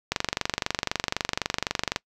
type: click train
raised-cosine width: 0.2 ms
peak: -6 dBFS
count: 45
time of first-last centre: 0.12-1.961 s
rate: 23.9 Hz
effects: noise-tail reverb RT60 0.1 s tail -24 dB re dry